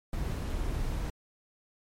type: noise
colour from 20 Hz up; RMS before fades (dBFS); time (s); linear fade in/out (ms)
brown; -32; 0.13-1.1; 2
effects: MP3 64 kbps